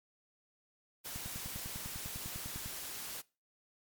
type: noise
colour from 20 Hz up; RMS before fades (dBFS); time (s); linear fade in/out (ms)
white; -43; 1.04-3.22; 20
type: click train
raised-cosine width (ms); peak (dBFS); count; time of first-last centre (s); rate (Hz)
5; -32; 16; 1.16-2.66; 10
effects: noise-tail reverb RT60 0.3 s tail -22 dB re dry + MP3 96 kbps